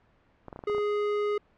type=clicks; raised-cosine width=1 ms; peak=-26 dBFS; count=8; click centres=0.483 / 0.528 / 0.561 / 0.591 / 0.638 / 0.698 / 0.748 / 0.782 s
type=tone; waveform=square; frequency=415.3 Hz; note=G#4; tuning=in tune; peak=-26 dBFS; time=0.67-1.38 s; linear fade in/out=5 ms
effects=pink hiss -64 dBFS RMS until 1.57 s + low-pass 2000 Hz 12 dB/octave